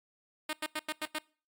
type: tone bursts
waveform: 5% pulse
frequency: 308 Hz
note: D#4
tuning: 17 cents flat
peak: -21 dBFS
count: 6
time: 0.49-1.187 s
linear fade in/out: 5 ms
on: 42 ms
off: 89 ms
effects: noise-tail reverb RT60 0.4 s tail -24 dB re dry + AAC 64 kbps